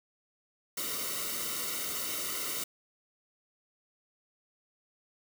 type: noise with comb filter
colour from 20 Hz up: white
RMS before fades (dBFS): -35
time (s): 0.77-2.64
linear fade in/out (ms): 5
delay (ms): 1.2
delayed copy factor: -0.8
effects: none